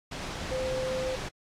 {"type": "tone in noise", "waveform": "sine", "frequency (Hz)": 518, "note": "C5", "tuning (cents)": -17, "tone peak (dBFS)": -29, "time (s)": [0.51, 1.16], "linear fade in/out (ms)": 10, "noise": "pink", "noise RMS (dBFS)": -36, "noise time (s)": [0.11, 1.29], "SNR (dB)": 4, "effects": ["low-pass 6000 Hz 12 dB/octave", "AAC 64 kbps"]}